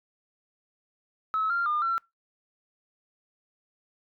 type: tone with pitch steps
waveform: sine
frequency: 1293 / 1388 / 1209 / 1353 Hz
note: E6 / F6 / D6 / E6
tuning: -34 / -11 / +50 / +45 cents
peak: -23 dBFS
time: 1.34-1.98 s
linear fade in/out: 0 ms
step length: 160 ms
effects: noise-tail reverb RT60 0.2 s tail -25 dB re dry + tanh soft clip ceiling -19 dBFS